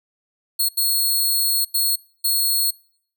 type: tone bursts at uneven times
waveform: 10% pulse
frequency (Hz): 4314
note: C#8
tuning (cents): -48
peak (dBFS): -10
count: 4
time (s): 0.59-0.69 / 0.77-1.65 / 1.74-1.96 / 2.24-2.71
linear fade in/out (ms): 10
effects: noise-tail reverb RT60 0.6 s tail -25 dB re dry